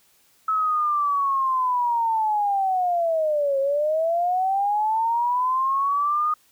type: linear two-way sweep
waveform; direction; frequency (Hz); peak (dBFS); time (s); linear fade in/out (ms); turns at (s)
sine; down then up; 1299 to 539 to 1238; -19; 0.48-6.34; 5; 3.59
effects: white hiss -60 dBFS RMS until 6.51 s